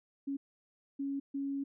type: tone bursts at uneven times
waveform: sine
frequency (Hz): 277.2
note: C#4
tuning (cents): 0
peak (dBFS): -33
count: 3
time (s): 0.27-0.37 / 0.99-1.2 / 1.34-1.64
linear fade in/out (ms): 10
effects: none